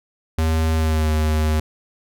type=tone with pitch glide; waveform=square; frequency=80 to 77.5 Hz; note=D#2 to D#2; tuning=+49 to -6 cents; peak=-17 dBFS; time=0.38-1.6 s; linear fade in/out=5 ms; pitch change=-55 cents; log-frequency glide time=0.75-1.1 s; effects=none